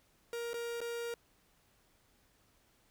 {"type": "tone with dropouts", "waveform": "45% pulse", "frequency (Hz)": 470, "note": "A#4", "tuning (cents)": 14, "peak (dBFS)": -37, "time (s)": [0.33, 1.14], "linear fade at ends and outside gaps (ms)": 1, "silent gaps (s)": [[0.533, 0.541], [0.805, 0.814]], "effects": ["pink hiss -70 dBFS RMS until 2.9 s"]}